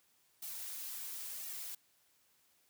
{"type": "noise with flanger", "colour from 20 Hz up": "blue", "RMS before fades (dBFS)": -44, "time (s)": [0.42, 1.75], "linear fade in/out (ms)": 5, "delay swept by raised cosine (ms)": [1.9, 6.3], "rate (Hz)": 0.95, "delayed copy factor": -0.75, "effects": ["white hiss -72 dBFS RMS until 2.69 s", "high-pass 60 Hz 12 dB/octave"]}